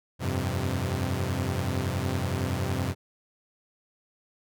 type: chord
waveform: sawtooth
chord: F suspended second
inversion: none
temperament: equal with one note detuned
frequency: 87.31 / 98 / 129.53 Hz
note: F2 / G2 / C3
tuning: 0 / 0 / -17 cents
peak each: -27 dBFS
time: 0.19-2.95 s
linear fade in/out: 50 ms
effects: none